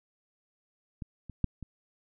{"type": "clicks", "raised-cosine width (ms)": 5, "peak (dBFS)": [-25, -30, -13, -28], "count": 4, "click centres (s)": [1.022, 1.297, 1.443, 1.627], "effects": []}